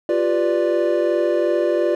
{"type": "chord", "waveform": "triangle", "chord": "G dominant seventh", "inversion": "third", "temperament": "equal", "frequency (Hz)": [349.2, 392, 493.9, 587.3], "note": ["F4", "G4", "B4", "D5"], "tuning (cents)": [0, 0, 0, 0], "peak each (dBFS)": [-18, -23, -22, -18], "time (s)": [0.09, 1.95], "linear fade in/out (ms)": 2, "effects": []}